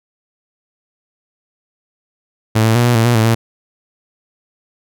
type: tone with pitch steps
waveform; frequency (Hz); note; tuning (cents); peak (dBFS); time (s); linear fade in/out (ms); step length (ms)
sawtooth; 110.5 / 112.1 / 120.2 / 121 / 113.3 / 120.2 / 110.9 / 114.6; A2 / A2 / B2 / B2 / A#2 / B2 / A2 / A#2; +8 / +33 / -46 / -35 / -49 / -46 / +14 / -29; -6; 2.55-3.35; 10; 100
effects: none